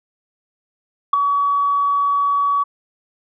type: tone with ADSR envelope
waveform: sine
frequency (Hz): 1134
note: C#6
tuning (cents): +39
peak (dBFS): -5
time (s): 1.13-2.64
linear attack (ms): 6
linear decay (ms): 7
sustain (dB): -9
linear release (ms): 16
effects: tanh soft clip ceiling -6 dBFS